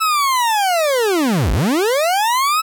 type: linear two-way sweep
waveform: 40% pulse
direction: down then up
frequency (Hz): 1318.5 to 42.41 to 1312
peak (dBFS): -13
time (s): 0-2.62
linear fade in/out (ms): 20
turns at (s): 1.52
effects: none